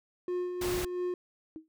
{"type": "tone with tremolo", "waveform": "triangle", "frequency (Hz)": 358.8, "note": "F4", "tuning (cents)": 47, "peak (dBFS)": -27, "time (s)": [0.28, 1.14], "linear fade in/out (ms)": 2, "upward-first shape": "sine", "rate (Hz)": 2.9, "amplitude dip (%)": 45}
{"type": "noise", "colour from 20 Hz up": "pink", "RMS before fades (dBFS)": -36, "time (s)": [0.61, 0.85], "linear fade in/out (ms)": 5}
{"type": "tone with exponential decay", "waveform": "sine", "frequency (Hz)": 317, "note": "D#4", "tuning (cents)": 32, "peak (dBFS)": -36, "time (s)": [1.56, 1.68], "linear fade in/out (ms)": 0, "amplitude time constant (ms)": 26}
{"effects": []}